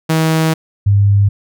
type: tone pair in turn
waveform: sawtooth / sine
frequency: 160 / 100.79 Hz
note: D#3 / G2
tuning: +49 / +49 cents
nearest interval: minor sixth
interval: 800 cents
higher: first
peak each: -7 dBFS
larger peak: neither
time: 0.09-0.54 / 0.86-1.29 s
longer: first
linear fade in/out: 10 ms
effects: none